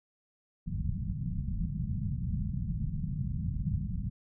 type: low-pass noise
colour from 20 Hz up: white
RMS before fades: -33 dBFS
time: 0.66-4.1 s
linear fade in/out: 20 ms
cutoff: 190 Hz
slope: 48 dB/octave
effects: none